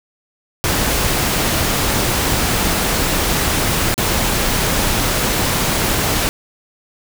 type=noise with dropouts; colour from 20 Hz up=pink; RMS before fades=-17 dBFS; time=0.64-6.29 s; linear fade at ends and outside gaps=0 ms; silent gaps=3.942-3.979 s; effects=none